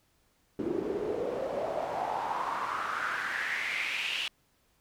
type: noise with band-pass filter sweep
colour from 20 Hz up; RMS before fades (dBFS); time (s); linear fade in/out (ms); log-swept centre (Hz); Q
pink; -33; 0.59-4.28; 2; 320 to 3000; 5.1
effects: pink hiss -70 dBFS RMS until 4.8 s